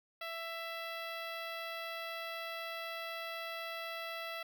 10% pulse tone with notch filter, 664 Hz, E5, 12 cents sharp, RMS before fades -42 dBFS, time 0.21-4.43 s, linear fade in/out 5 ms, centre 8300 Hz, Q 0.61, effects none

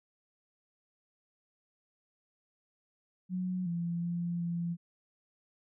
sine tone with pitch steps, 183 / 170.9 / 172.5 / 171 Hz, F#3 / F3 / F3 / F3, -19 / -37 / -21 / -36 cents, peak -31 dBFS, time 3.29-4.77 s, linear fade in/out 50 ms, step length 370 ms, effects none

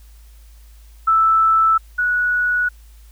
sine tone pair in turn, 1318.5 / 1466.9 Hz, E6 / F#6, 0 / -15 cents, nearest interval major second, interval 185 cents, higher second, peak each -11 / -15 dBFS, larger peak first, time 1.07-1.78 / 1.98-2.69 s, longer neither, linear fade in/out 10 ms, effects added 54 Hz sine -41 dBFS peak until 3.11 s + white hiss -55 dBFS RMS until 3.11 s

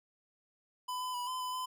square tone with pitch steps, 1002 / 1009 / 981 / 1020 / 1006 / 1017 Hz, B5 / B5 / B5 / C6 / B5 / C6, +25 / +37 / -12 / -44 / +32 / -50 cents, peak -36 dBFS, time 0.88-1.66 s, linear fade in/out 10 ms, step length 130 ms, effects none

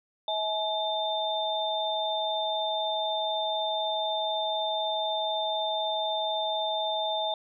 sine tone cluster, 641 / 849 / 3592 Hz, E5 / G#5 / A7, -49 / +38 / +35 cents, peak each -31 dBFS, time 0.28-7.34 s, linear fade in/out 2 ms, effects none

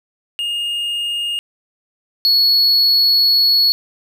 triangle tone pair in turn, 2841 / 4373 Hz, F7 / C#8, +29 / -24 cents, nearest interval perfect fifth, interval 747 cents, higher second, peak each -17 / -9 dBFS, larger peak second, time 0.39-1.39 / 2.25-3.72 s, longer second, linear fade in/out 0 ms, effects none

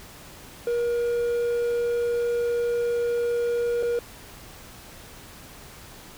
triangle tone with dropouts, 475.6 Hz, A#4, 35 cents sharp, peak -20 dBFS, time 0.67-3.99 s, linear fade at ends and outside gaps 2 ms, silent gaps 3.827-3.831 s, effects pink hiss -45 dBFS RMS until 6.17 s

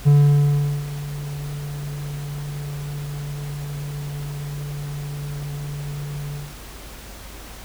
triangle tone with ADSR envelope, 144.5 Hz, D3, 28 cents flat, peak -7 dBFS, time 0.05-6.55 s, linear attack 26 ms, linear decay 770 ms, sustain -18 dB, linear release 190 ms, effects added 50 Hz sine -40 dBFS peak until 7.64 s + pink hiss -40 dBFS RMS until 7.64 s

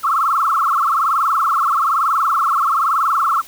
sine tone with frequency modulation, 1224 Hz, D#6, 29 cents flat, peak -13 dBFS, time 0.03-3.42 s, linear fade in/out 20 ms, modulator 21.1 Hz, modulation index 6.8, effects white hiss -40 dBFS RMS until 3.47 s

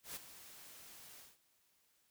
white noise with ADSR envelope, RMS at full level -44 dBFS, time 0.03-1.38 s, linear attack 130 ms, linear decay 16 ms, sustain -12 dB, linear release 190 ms, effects white hiss -75 dBFS RMS until 2.1 s

